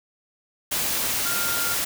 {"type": "tone in noise", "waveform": "sine", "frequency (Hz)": 1400, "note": "F6", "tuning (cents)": 4, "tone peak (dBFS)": -29, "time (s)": [1.25, 1.75], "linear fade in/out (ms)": 10, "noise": "white", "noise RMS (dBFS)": -25, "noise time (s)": [0.71, 1.85], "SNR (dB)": -7, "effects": []}